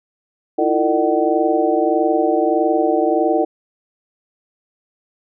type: tone cluster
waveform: sine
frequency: 321.4 / 343 / 453.3 / 604 / 756 Hz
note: E4 / F4 / A#4 / D5 / F#5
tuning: -44 / -31 / -48 / +48 / +37 cents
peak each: -20 dBFS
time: 0.58-3.45 s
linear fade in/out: 10 ms
effects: none